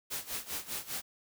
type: noise with tremolo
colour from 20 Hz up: white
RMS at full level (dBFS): -36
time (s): 0.1-1.02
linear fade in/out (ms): 20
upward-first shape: sine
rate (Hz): 5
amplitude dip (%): 85
effects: none